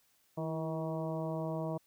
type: harmonic tone with a mistuned harmonic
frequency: 159.6 Hz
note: D#3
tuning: 44 cents sharp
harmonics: 1 / 2 / 3 / 4 / 5 / 6 / 7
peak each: -37 / -41 / -43 / -39 / -50 / -46 / -51 dBFS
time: 0.37-1.78 s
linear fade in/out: 10 ms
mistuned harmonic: 2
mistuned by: +44 cents
effects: white hiss -71 dBFS RMS until 1.86 s